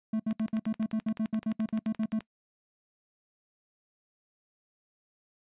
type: tone bursts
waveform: triangle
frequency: 219.3 Hz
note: A3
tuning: 6 cents flat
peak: -24 dBFS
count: 16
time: 0.13-2.192 s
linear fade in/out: 5 ms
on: 67 ms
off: 66 ms
type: click train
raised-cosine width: 0.3 ms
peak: -27 dBFS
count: 23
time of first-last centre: 0.31-2.207 s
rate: 11.6 Hz
effects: noise-tail reverb RT60 0.1 s tail -22 dB re dry + resampled to 8000 Hz